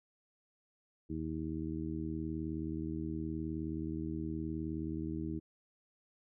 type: harmonic tone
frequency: 79.1 Hz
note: D#2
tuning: 29 cents sharp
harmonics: 1 / 2 / 3 / 4 / 5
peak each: -43 / -42 / -43 / -39 / -49 dBFS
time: 1.09-5.4 s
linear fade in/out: 20 ms
effects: none